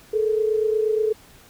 sine tone pair together, 429.6 / 458 Hz, A4 / A#4, -41 / -31 cents, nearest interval minor second, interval 110 cents, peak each -19 / -25 dBFS, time 0.13-1.13 s, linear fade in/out 10 ms, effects pink hiss -50 dBFS RMS until 1.49 s

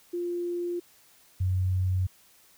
sine tone pair in turn, 349.2 / 92.68 Hz, F4 / F#2, 0 / +3 cents, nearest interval octave + major seventh, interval 2297 cents, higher first, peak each -28 / -23 dBFS, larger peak second, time 0.13-0.8 / 1.4-2.07 s, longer neither, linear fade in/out 10 ms, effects white hiss -59 dBFS RMS until 2.57 s

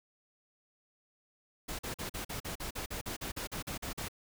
pink noise bursts, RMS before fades -39 dBFS, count 16, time 1.68-4.085 s, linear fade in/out 10 ms, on 110 ms, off 43 ms, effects none

